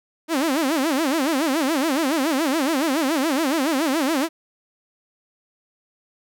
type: tone with vibrato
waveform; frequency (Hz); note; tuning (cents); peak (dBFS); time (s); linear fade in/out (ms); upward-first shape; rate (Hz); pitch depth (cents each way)
sawtooth; 293.7; D4; 0; -15; 0.28-4.29; 50; sine; 7.1; 230
effects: none